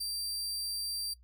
sawtooth tone, 4699 Hz, D8, in tune, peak -31 dBFS, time 0-1.14 s, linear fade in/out 10 ms, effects noise-tail reverb RT60 0.1 s tail -19 dB re dry + added 60 Hz sine -56 dBFS peak until 1.23 s

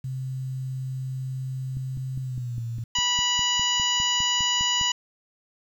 sine tone with pitch glide, 130.81 to 116.54 Hz, C3 to A#2, 0 to 0 cents, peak -28 dBFS, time 0.04-2.84 s, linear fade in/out 5 ms, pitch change -200 cents, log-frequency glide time 2.22-2.63 s
click train, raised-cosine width 5 ms, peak -25 dBFS, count 16, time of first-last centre 1.77-4.813 s, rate 4.93 Hz
harmonic tone, 979 Hz, B5, 15 cents flat, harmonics 1 / 2 / 3 / 4 / 5 / 6 / 7, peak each -30 / -32 / -23 / -36 / -35 / -36 / -29 dBFS, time 2.95-4.92 s, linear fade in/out 5 ms
effects 9-bit

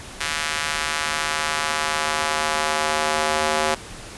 square tone with high-pass filter sweep, 77 Hz, D#2, 17 cents flat, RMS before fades -23 dBFS, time 0.2-3.75 s, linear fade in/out 10 ms, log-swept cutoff 1700 to 590 Hz, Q 1, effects pink hiss -38 dBFS RMS until 4.17 s + resampled to 24000 Hz

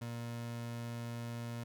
30% pulse tone, 117.8 Hz, A#2, 19 cents sharp, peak -37 dBFS, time 0.01-1.64 s, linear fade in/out 10 ms, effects none

